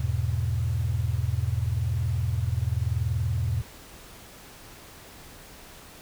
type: chord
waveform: sine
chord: E major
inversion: none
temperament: equal with one note detuned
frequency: 82.41 / 102.57 / 123.47 Hz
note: E2 / G#2 / B2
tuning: 0 / -21 / 0 cents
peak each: -28 dBFS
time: 0-3.62 s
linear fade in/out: 5 ms
effects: pink hiss -47 dBFS RMS until 6.01 s